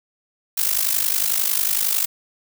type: noise with amplitude modulation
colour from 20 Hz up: blue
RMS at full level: -17 dBFS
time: 0.57-2.06 s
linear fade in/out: 10 ms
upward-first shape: sine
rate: 51 Hz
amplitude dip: 80%
effects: none